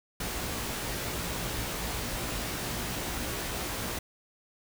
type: noise with comb filter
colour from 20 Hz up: pink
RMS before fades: -34 dBFS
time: 0.2-3.99 s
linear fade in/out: 5 ms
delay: 17 ms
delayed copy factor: +0.6
effects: none